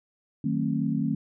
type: chord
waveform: sine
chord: D# diminished seventh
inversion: none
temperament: just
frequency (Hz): 155.56 / 186.68 / 224 / 268.8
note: D#3 / F#3 / A3 / C4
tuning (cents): 0 / +16 / +31 / +47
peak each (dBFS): -29 / -32 / -28 / -29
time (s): 0.44-1.15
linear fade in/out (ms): 5
effects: none